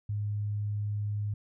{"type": "tone", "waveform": "sine", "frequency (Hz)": 103.83, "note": "G#2", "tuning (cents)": 0, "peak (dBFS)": -29, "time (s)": [0.09, 1.34], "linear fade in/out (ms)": 5, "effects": []}